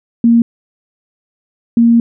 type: tone pair in turn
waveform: sine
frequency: 233.1 / 233.1 Hz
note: A#3 / A#3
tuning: 0 / 0 cents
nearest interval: unison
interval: 0 cents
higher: neither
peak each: -5 dBFS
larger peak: neither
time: 0.24-0.42 / 1.77-2 s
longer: second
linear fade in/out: 2 ms
effects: none